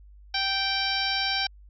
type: harmonic tone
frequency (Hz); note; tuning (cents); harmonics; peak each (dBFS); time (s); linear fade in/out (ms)
780; G5; -9; 1 / 2 / 3 / 4 / 5 / 6 / 7; -32 / -32 / -32 / -32 / -32 / -32 / -32; 0.34-1.47; 5
effects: added 50 Hz sine -47 dBFS peak until 1.69 s